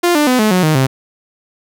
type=tone with pitch steps; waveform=sawtooth; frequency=349.2 / 297.1 / 252.7 / 215 / 182.86 / 155.55 / 132.32 Hz; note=F4 / D4 / B3 / A3 / F#3 / D#3 / C3; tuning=0 / +20 / +40 / -40 / -20 / 0 / +20 cents; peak=-6 dBFS; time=0.03-0.87 s; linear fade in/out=10 ms; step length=120 ms; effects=none